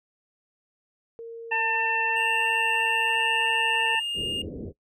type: tone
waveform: sine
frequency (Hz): 460.3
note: A#4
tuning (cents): -22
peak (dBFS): -35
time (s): 1.19-3.95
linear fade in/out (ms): 0
type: harmonic tone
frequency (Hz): 897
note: A5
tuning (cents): +33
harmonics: 1 / 2 / 3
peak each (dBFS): -27 / -27 / -27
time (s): 1.51-4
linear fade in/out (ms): 10
type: tone with pitch glide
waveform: triangle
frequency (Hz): 2794 to 2828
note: F7 to F7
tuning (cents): 0 to +21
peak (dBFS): -26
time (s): 2.16-4.42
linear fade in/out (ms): 5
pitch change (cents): +21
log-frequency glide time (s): 2.83-3.23
type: low-pass noise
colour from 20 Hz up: white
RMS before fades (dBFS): -36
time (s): 4.14-4.73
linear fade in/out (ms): 50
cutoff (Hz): 490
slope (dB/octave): 48
effects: noise-tail reverb RT60 0.1 s tail -20 dB re dry